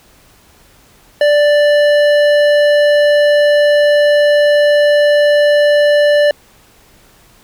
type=tone with hard clipping; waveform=sine; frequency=587.3 Hz; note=D5; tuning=in tune; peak=-9 dBFS; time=1.21-6.31 s; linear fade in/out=2 ms; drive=12 dB; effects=pink hiss -47 dBFS RMS until 7.43 s